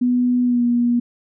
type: tone with pitch glide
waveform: sine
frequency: 246.9 to 240.1 Hz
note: B3 to B3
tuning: 0 to -49 cents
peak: -14 dBFS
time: 0.01-1 s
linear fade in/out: 10 ms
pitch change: -49 cents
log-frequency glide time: 0.44-0.63 s
effects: none